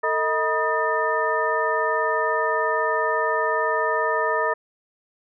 sine tone cluster, 449.4 / 629 / 966 / 1243 / 1794 Hz, A4 / D#5 / B5 / D#6 / A6, +37 / +19 / -39 / -2 / +33 cents, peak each -26 dBFS, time 0.03-4.54 s, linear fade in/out 10 ms, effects none

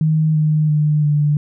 sine tone with pitch steps, 156.6 / 153.64 / 150.74 / 147.9 Hz, D#3 / D#3 / D3 / D3, +11 / -22 / +45 / +13 cents, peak -12 dBFS, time 0.01-1.37 s, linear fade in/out 2 ms, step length 340 ms, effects none

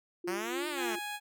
sine tone with tremolo, 349.2 Hz, F4, in tune, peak -33 dBFS, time 0.24-0.99 s, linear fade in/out 5 ms, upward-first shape sine, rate 3.6 Hz, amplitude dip 55%
5% pulse exponential two-way sweep, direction up then down, 176.3 to 311.4 to 207.8 Hz, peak -24 dBFS, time 0.27-0.96 s, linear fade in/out 10 ms, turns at 0.68 s
15% pulse tone, 830.6 Hz, G#5, in tune, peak -30 dBFS, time 0.75-1.2 s, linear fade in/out 50 ms
effects none

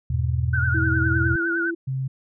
sine chord, E major, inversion none, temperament just, 82.41 / 103.01 / 123.61 Hz, E2 / G#2 / B2, 0 / -14 / +2 cents, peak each -23 / -29 / -23 dBFS, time 0.1-1.36 s, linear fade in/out 5 ms
sine tone with vibrato, 1480 Hz, F#6, in tune, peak -22 dBFS, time 0.53-1.71 s, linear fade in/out 10 ms, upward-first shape triangle, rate 9.8 Hz, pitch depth 98 cents each way
sine tone with pitch glide, 323.1 to 335.8 Hz, E4 to E4, -35 to +32 cents, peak -25 dBFS, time 0.74-1.75 s, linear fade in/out 10 ms, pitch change +67 cents, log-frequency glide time 0.99-1.43 s
sine tone, 132.5 Hz, C3, 22 cents sharp, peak -23 dBFS, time 1.87-2.08 s, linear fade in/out 10 ms
effects none

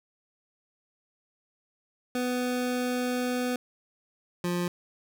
25% pulse tone pair in turn, 248.9 / 176 Hz, B3 / F3, +14 / +14 cents, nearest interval tritone, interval 600 cents, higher first, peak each -23 dBFS, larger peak neither, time 2.15-3.56 / 4.44-4.68 s, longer first, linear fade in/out 2 ms, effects none

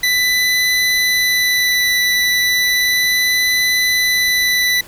25% pulse tone with vibrato, 1988 Hz, B6, 11 cents sharp, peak -9 dBFS, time 0.03-4.81 s, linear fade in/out 5 ms, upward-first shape sine, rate 0.34 Hz, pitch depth 9 cents each way, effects pink hiss -39 dBFS RMS until 4.87 s

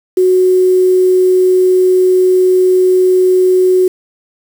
sine tone with quantisation, 369.3 Hz, F#4, 3 cents flat, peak -6 dBFS, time 0.17-3.88 s, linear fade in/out 5 ms, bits 5, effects none

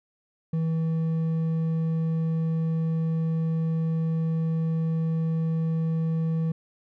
triangle tone with hard clipping, 162 Hz, E3, 30 cents flat, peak -24 dBFS, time 0.53-6.52 s, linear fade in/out 5 ms, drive 7 dB, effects none

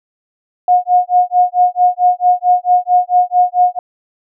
sine tone with tremolo, 721 Hz, F#5, 45 cents flat, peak -5 dBFS, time 0.68-3.79 s, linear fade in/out 2 ms, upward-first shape sine, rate 4.5 Hz, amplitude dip 100%, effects none

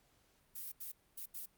violet noise bursts at uneven times, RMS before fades -45 dBFS, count 4, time 0.55-0.72 / 0.8-0.92 / 1.17-1.26 / 1.34-1.46 s, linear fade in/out 10 ms, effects pink hiss -72 dBFS RMS until 1.57 s + Opus 48 kbps

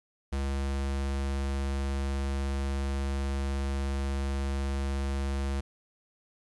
square tone, 68.6 Hz, C#2, 17 cents flat, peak -29 dBFS, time 0.32-5.61 s, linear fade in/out 10 ms, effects resampled to 24000 Hz + 11-bit

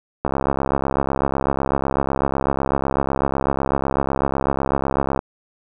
click train, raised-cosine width 1 ms, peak -6 dBFS, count 337, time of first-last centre 0.25-5.191 s, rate 68 Hz, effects none

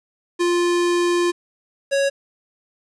square tone pair in turn, 349.2 / 554.3 Hz, F4 / C#5, 0 / 0 cents, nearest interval minor sixth, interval 800 cents, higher second, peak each -17 dBFS, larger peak neither, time 0.39-1.32 / 1.91-2.1 s, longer first, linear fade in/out 20 ms, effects resampled to 22050 Hz + 8-bit

